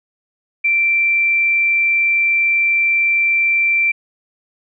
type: tone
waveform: sine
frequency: 2349 Hz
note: D7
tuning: in tune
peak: -12 dBFS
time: 0.64-3.92 s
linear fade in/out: 10 ms
effects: none